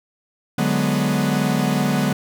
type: chord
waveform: 45% pulse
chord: G# half-diminished seventh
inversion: second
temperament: equal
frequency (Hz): 146.83 / 185 / 207.7 / 246.9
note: D3 / F#3 / G#3 / B3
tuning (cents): 0 / 0 / 0 / 0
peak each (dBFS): -23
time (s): 0.58-2.13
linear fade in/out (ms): 5
effects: none